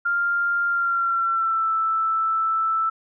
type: tone with pitch glide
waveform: sine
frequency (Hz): 1396.9 to 1321.5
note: F6 to E6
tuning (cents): 0 to +4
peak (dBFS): -19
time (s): 0.05-2.9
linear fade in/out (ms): 10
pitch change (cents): -96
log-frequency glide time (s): 0.67-1.71
effects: none

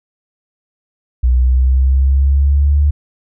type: linear sweep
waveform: sine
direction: up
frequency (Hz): 61.3 to 73.42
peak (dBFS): -8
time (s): 1.23-2.91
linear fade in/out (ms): 10
effects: none

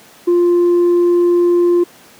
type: tone with tanh clipping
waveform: sine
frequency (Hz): 349.4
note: F4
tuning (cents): +1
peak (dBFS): -9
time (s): 0.27-1.84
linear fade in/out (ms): 10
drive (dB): 1
effects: pink hiss -43 dBFS RMS until 2.19 s + high-pass 200 Hz 12 dB/octave

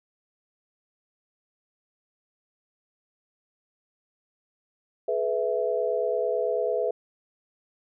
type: chord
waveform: sine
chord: E major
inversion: first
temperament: equal with one note detuned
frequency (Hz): 424.8 / 493.9 / 659.3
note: G#4 / B4 / E5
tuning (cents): +39 / 0 / 0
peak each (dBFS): -28 / -27 / -28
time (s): 5.08-6.91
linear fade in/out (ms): 5
effects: none

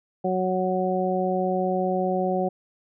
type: harmonic tone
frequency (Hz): 185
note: F#3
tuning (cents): 0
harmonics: 1 / 2 / 3 / 4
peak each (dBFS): -27 / -27 / -27 / -27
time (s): 0.24-2.49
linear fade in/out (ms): 10
effects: none

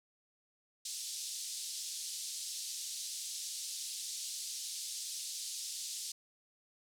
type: band-pass noise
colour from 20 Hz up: pink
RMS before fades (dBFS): -42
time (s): 0.85-6.12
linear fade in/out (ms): 5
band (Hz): 4100 to 10000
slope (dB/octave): 24
effects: none

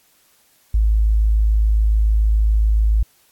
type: tone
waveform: sine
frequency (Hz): 53.5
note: A1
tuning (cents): -48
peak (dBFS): -12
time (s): 0.74-3.03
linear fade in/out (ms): 5
effects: white hiss -57 dBFS RMS until 3.31 s + AAC 64 kbps

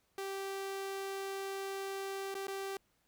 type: tone with dropouts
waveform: sawtooth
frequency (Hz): 390.2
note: G4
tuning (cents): -8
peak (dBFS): -34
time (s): 0.18-2.77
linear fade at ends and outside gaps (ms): 2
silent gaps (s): 2.343-2.351 / 2.47-2.481
effects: pink hiss -75 dBFS RMS until 3.07 s

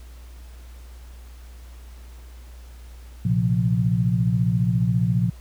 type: chord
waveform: sine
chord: Bb suspended second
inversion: none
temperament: just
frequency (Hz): 116.54 / 131.11 / 174.81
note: Bb2 / C3 / F3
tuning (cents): 0 / +4 / +2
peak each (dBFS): -21 / -24 / -22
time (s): 3.25-5.3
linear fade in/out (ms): 5
effects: added 60 Hz sine -39 dBFS peak until 5.4 s + pink hiss -53 dBFS RMS until 5.4 s

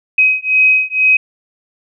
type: beating tone pair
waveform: sine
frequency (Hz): 2528 / 2530.1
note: D#7 / D#7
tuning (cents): +27 / +28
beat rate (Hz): 2.1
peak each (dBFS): -12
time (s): 0.18-1.17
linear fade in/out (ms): 5
effects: none

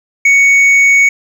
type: tone with hard clipping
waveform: sine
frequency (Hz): 2227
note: C#7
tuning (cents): +7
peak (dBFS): -6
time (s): 0.25-1.09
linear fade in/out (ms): 5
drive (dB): 4
effects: none

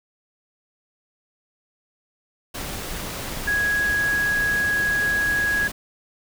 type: tone in noise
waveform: sine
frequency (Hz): 1661.2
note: G#6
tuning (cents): 0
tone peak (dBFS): -19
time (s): 3.47-5.68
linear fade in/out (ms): 10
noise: pink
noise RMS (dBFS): -31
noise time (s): 2.54-5.72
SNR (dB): +9
effects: none

